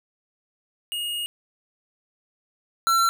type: tone pair in turn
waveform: square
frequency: 2863 / 1351.2 Hz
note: F7 / E6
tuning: +42 / +42 cents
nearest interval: octave + minor second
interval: 1300 cents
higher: first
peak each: -27 / -18 dBFS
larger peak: second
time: 0.92-1.26 / 2.87-3.09 s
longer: first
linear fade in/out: 0 ms
effects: none